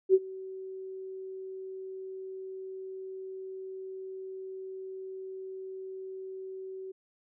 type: tone with ADSR envelope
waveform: sine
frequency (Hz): 379.5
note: F#4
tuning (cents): +44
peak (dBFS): -15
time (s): 0.09-6.92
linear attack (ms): 51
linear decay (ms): 43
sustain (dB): -23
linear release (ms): 10
effects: none